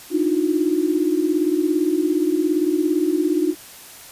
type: tone cluster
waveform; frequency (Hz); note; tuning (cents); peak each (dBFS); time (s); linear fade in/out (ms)
sine; 299.4 / 316.8 / 357.7; D4 / D#4 / F4; +33 / +31 / +41; -21; 0.1-3.55; 50
effects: white hiss -41 dBFS RMS until 4.11 s + resampled to 32000 Hz